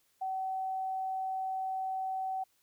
sine tone, 760 Hz, F#5, 46 cents sharp, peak -32 dBFS, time 0.21-2.44 s, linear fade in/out 10 ms, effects white hiss -72 dBFS RMS until 2.62 s

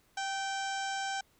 harmonic tone with a mistuned harmonic, 783 Hz, G5, 2 cents flat, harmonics 1 / 2 / 3 / 4 / 5 / 6 / 7 / 8 / 9 / 10, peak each -35 / -38 / -47 / -44 / -49 / -53 / -46 / -49 / -50 / -50 dBFS, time 0.17-1.21 s, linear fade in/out 5 ms, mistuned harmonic 2, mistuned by -27 cents, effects pink hiss -68 dBFS RMS until 1.39 s

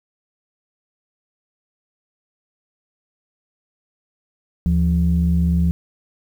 sine tone pair together, 75.56 / 172 Hz, D2 / F3, +50 / -26 cents, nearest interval octave + major second, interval 1424 cents, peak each -16 dBFS, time 4.66-5.71 s, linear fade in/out 0 ms, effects tanh soft clip ceiling -8 dBFS + 8-bit

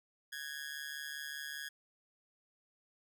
sawtooth tone with amplitude modulation, 1661.2 Hz, G#6, in tune, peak -34 dBFS, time 0.32-1.69 s, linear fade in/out 10 ms, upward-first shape sine, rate 145 Hz, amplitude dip 85%, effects none

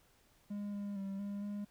triangle tone with pitch steps, 204.5 / 202.6 / 195.4 / 201.8 / 204.8 Hz, G#3 / G#3 / G3 / G#3 / G#3, -26 / -43 / -5 / -49 / -24 cents, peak -36 dBFS, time 0.5-1.65 s, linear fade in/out 10 ms, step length 230 ms, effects pink hiss -69 dBFS RMS until 1.7 s

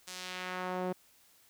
sawtooth tone with band-pass filter sweep, 183 Hz, F#3, 19 cents flat, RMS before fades -38 dBFS, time 0.07-0.93 s, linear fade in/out 10 ms, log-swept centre 7000 to 450 Hz, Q 0.95, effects white hiss -64 dBFS RMS until 1.49 s

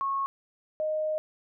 sine tone pair in turn, 1095 / 619.2 Hz, C#6 / D#5, -22 / -9 cents, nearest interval minor seventh, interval 987 cents, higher first, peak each -26 dBFS, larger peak neither, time 0.01-0.26 / 0.8-1.18 s, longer second, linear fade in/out 0 ms, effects none

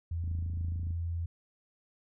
sine tone with pitch glide, 83.9 to 84.53 Hz, E2 to E2, +31 to +44 cents, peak -31 dBFS, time 0.11-1.26 s, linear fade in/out 5 ms, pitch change +13 cents, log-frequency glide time 0.22-0.74 s
click train, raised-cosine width 5 ms, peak -32 dBFS, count 19, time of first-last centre 0.24-0.907 s, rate 27 Hz
effects none

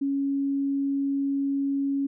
sine tone, 277.2 Hz, C#4, in tune, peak -23 dBFS, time 0.01-2.07 s, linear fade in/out 10 ms, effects none

